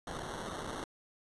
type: noise with sample-and-hold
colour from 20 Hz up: white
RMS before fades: -41 dBFS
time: 0.07-0.84 s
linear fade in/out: 2 ms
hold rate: 2450 Hz
effects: resampled to 24000 Hz